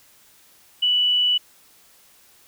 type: tone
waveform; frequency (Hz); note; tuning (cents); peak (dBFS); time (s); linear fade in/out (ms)
sine; 2960; F#7; 0; -16; 0.82-1.38; 10
effects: white hiss -54 dBFS RMS until 2.47 s